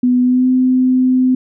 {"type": "tone with pitch glide", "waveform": "sine", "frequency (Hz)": [248.7, 255.8], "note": ["B3", "C4"], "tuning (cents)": [12, -39], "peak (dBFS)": -9, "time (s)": [0.03, 1.35], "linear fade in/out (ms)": 5, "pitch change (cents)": 49, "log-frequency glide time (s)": [0.22, 0.48], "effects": []}